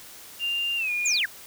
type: tone with pitch glide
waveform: sine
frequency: 2794 to 2432 Hz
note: F7 to D#7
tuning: 0 to -40 cents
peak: -24 dBFS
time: 0.39-1.21 s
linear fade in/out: 50 ms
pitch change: -240 cents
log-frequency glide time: 0.77-0.91 s
type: linear sweep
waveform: sine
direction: down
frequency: 7550 to 1396.9 Hz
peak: -21 dBFS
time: 1.05-1.26 s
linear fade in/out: 10 ms
effects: tanh soft clip ceiling -13 dBFS + white hiss -45 dBFS RMS until 1.46 s